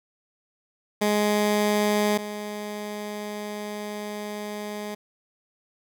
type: tone pair in turn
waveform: 15% pulse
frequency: 208.7 / 208.7 Hz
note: G#3 / G#3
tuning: +9 / +9 cents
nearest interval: unison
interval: 0 cents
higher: neither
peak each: -14 / -25 dBFS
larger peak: first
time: 1.01-2.18 / 2.18-4.95 s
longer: second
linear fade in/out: 10 ms
effects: none